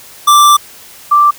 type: tone pair in turn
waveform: square / sine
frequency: 1174.7 / 1174.7 Hz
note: D6 / D6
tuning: 0 / 0 cents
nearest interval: unison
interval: 0 cents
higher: neither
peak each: -4 dBFS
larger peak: neither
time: 0.27-0.57 / 1.11-1.31 s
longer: first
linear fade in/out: 10 ms
effects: white hiss -36 dBFS RMS until 1.38 s